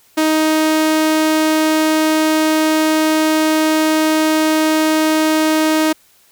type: tone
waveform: sawtooth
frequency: 313 Hz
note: D#4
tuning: 10 cents sharp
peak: -8 dBFS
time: 0.17-5.93 s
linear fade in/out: 10 ms
effects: white hiss -52 dBFS RMS until 6.31 s